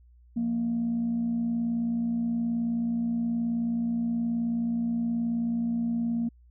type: tone pair together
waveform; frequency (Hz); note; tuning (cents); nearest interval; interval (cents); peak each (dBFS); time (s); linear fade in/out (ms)
sine; 174.61 / 233.5; F3 / A#3; 0 / +3; perfect fourth; 503; -36 / -24; 0.36-6.29; 10
effects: tanh soft clip ceiling -21 dBFS + added 60 Hz sine -53 dBFS peak until 6.5 s